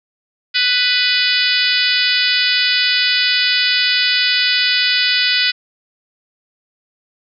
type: harmonic tone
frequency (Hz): 495.8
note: B4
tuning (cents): +7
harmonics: 3 / 4 / 5 / 6 / 7 / 8 / 9 / 10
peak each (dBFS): -21 / -21 / -21 / -21 / -21 / -21 / -21 / -21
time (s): 0.54-5.52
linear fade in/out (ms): 20
effects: none